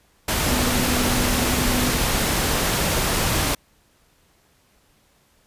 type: tone in noise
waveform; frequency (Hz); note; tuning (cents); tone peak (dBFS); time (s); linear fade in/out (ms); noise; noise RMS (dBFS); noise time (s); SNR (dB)
sine; 246.9; B3; 0; -25; 0.48-1.97; 5; pink; -21; 0.28-3.55; -7
effects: pink hiss -60 dBFS RMS until 5.46 s + resampled to 32000 Hz